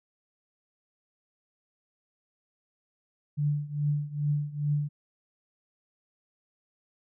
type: tone with tremolo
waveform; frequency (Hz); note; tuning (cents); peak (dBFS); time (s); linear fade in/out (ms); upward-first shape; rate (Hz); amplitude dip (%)
sine; 146.83; D3; 0; -22; 3.37-4.89; 20; triangle; 2.4; 90
effects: none